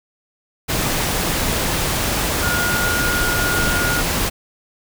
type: tone in noise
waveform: sine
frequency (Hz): 1429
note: F6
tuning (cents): +39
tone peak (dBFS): -20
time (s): 2.42-4.02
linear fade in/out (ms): 20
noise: pink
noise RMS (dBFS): -20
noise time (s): 0.68-4.3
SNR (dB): -3
effects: none